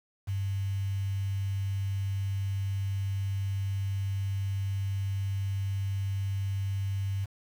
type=tone with quantisation; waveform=sine; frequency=98 Hz; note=G2; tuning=in tune; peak=-28 dBFS; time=0.27-7.26 s; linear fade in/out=20 ms; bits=8; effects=none